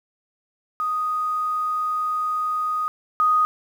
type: tone pair in turn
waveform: sine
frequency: 1244.5 / 1244.5 Hz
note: D#6 / D#6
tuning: 0 / 0 cents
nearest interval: unison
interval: 0 cents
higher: neither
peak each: -21 / -15 dBFS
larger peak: second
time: 0.8-2.88 / 3.2-3.45 s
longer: first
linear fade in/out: 0 ms
effects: 8-bit